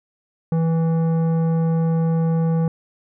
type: tone with tanh clipping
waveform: sine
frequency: 163.8 Hz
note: E3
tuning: 11 cents flat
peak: -18 dBFS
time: 0.52-2.68 s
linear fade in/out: 2 ms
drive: 12 dB
effects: none